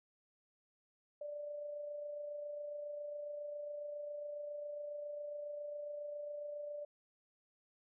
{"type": "tone with amplitude modulation", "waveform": "sine", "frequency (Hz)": 587.3, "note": "D5", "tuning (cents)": 0, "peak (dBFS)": -40, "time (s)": [1.21, 6.85], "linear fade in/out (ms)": 5, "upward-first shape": "sine", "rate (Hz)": 27.3, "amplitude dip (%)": 35, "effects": []}